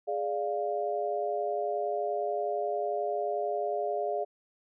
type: chord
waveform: sine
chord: D diminished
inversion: second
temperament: equal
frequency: 415.3 / 587.3 / 698.5 Hz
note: Ab4 / D5 / F5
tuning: 0 / 0 / 0 cents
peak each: -33 / -33 / -32 dBFS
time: 0.07-4.25 s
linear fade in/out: 20 ms
effects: none